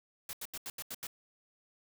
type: noise bursts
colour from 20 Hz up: white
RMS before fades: -41 dBFS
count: 7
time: 0.29-1.069 s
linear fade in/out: 2 ms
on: 41 ms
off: 82 ms
effects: none